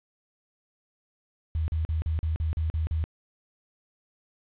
sine tone bursts, 79.6 Hz, D#2, 40 cents sharp, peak -24 dBFS, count 9, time 1.55-3.04 s, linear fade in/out 0 ms, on 130 ms, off 40 ms, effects resampled to 8000 Hz + 9-bit

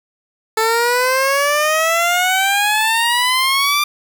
15% pulse exponential sweep, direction up, 438.2 to 1192 Hz, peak -7 dBFS, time 0.57-3.84 s, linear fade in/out 5 ms, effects 7-bit

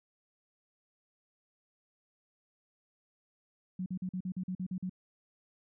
sine tone bursts, 184.2 Hz, F#3, 7 cents flat, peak -33 dBFS, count 10, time 3.79-4.896 s, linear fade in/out 5 ms, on 71 ms, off 44 ms, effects none

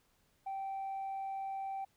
sine tone, 778 Hz, G5, 13 cents flat, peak -35 dBFS, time 0.46-1.85 s, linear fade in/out 10 ms, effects tanh soft clip ceiling -35 dBFS + pink hiss -73 dBFS RMS until 1.96 s

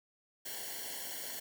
white noise with comb filter, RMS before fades -42 dBFS, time 0.45-1.4 s, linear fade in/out 10 ms, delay 0.8 ms, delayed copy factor -0.9, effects none

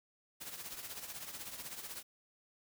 white noise with tremolo, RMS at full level -43 dBFS, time 0.4-2.03 s, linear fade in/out 20 ms, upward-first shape triangle, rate 16 Hz, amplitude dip 70%, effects none

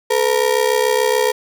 35% pulse ring-modulated tone, 466.2 Hz, A#4, in tune, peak -9 dBFS, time 0.1-1.32 s, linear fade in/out 10 ms, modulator 33.5 Hz, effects none

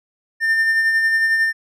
triangle tone with tremolo, 1800 Hz, A6, 39 cents sharp, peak -11 dBFS, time 0.4-1.53 s, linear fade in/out 50 ms, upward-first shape sine, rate 11 Hz, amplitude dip 35%, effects none

